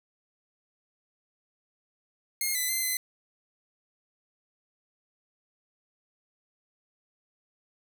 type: tone with pitch steps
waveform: 5% pulse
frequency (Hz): 2140 / 2006 / 2066 / 2036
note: C7 / B6 / C7 / C7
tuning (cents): +38 / +26 / -22 / -48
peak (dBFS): -17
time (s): 2.41-2.97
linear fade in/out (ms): 2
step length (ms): 140
effects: none